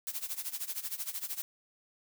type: noise with tremolo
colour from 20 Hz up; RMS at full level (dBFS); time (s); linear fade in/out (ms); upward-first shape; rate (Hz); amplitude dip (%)
blue; -35; 0.07-1.42; 0; sine; 13; 85
effects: none

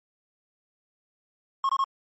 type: tone bursts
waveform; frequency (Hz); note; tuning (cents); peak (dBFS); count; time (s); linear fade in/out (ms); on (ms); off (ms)
triangle; 1083; C#6; -41; -19; 3; 1.64-1.841; 2; 51; 24
effects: MP3 32 kbps

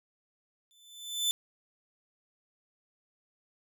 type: tone with exponential growth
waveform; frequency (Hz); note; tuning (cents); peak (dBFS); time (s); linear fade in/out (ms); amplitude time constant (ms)
sawtooth; 3520; A7; 0; -21; 0.71-1.31; 0; 130
effects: none

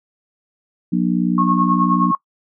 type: harmonic tone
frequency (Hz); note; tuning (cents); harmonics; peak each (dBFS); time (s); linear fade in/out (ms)
60; B1; -49; 3 / 4 / 5; -17 / -19 / -21; 0.92-2.12; 10
type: tone with tremolo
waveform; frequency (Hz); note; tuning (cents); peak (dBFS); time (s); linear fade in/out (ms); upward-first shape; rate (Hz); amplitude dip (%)
sine; 1091; C#6; -28; -14; 1.38-2.15; 2; sine; 9.6; 70
effects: noise-tail reverb RT60 0.1 s tail -19 dB re dry

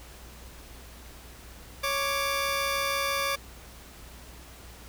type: tone pair together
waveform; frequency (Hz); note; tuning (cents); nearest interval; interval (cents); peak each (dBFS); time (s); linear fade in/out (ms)
15% pulse; 554.4 / 1174.7; C#5 / D6; 0 / 0; octave + minor second; 1300; -23; 1.83-3.36; 10
effects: added 60 Hz sine -48 dBFS peak until 4.88 s + pink hiss -49 dBFS RMS until 4.88 s

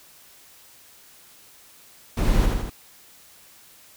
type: noise with echo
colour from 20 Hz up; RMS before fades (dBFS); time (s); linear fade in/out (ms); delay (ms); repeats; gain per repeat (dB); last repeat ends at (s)
brown; -21; 2.17-2.46; 5; 80; 3; -3; 2.7
effects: white hiss -51 dBFS RMS until 3.96 s

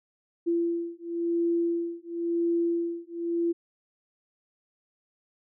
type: beating tone pair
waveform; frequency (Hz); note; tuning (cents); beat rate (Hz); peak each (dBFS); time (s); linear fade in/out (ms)
sine; 339.1 / 340.06; E4 / F4; +49 / -46; 0.96; -28; 0.46-3.53; 20
effects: none

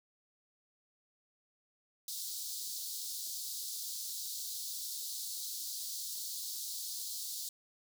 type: high-pass noise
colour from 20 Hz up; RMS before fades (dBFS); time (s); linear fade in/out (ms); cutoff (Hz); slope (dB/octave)
pink; -41; 2.08-7.49; 2; 3900; 48
effects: none

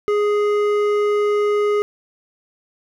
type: tone with hard clipping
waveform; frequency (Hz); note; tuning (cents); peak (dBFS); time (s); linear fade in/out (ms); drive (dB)
sine; 415.3; G#4; 0; -17; 0.08-1.82; 0; 10
effects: none

